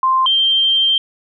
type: tone pair in turn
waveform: sine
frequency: 1046.5 / 3154 Hz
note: C6 / G7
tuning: 0 / +10 cents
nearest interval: octave + perfect fifth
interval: 1910 cents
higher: second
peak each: -11 dBFS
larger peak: neither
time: 0.03-0.26 / 0.26-0.98 s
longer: second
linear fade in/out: 2 ms
effects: none